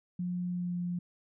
sine tone with pitch glide, 178.3 to 176.15 Hz, F3 to F3, +36 to +15 cents, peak -31 dBFS, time 0.19-0.99 s, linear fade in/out 5 ms, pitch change -21 cents, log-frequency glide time 0.49-0.77 s, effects none

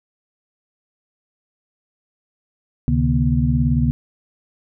sine tone cluster, 69.5 / 130.3 / 148.1 / 239.2 Hz, C#2 / C3 / D3 / A#3, +5 / -7 / +15 / +45 cents, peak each -20 dBFS, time 2.88-3.91 s, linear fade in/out 0 ms, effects none

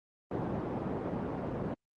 pink band-pass noise, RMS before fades -35 dBFS, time 0.31-1.74 s, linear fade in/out 2 ms, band 130 to 690 Hz, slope 12 dB/octave, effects Opus 24 kbps

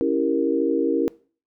sine chord, C# diminished seventh, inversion none, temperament equal, 277.2 / 329.6 / 392 / 466.2 Hz, C#4 / E4 / G4 / Bb4, 0 / 0 / 0 / 0 cents, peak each -24 / -23 / -27 / -23 dBFS, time 0.01-1.08 s, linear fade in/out 0 ms, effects noise-tail reverb RT60 0.4 s tail -21 dB re dry

